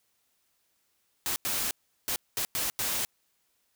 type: noise bursts at uneven times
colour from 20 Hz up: white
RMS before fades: -30 dBFS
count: 6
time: 1.26-1.36 / 1.45-1.71 / 2.08-2.16 / 2.37-2.45 / 2.55-2.7 / 2.79-3.05 s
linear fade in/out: 0 ms
effects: white hiss -73 dBFS RMS until 3.75 s